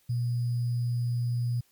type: tone with sample-and-hold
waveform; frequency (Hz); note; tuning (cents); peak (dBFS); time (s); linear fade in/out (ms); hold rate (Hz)
sine; 120.5; B2; -42; -25; 0.09-1.61; 10; 4900
effects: white hiss -66 dBFS RMS until 1.71 s + MP3 96 kbps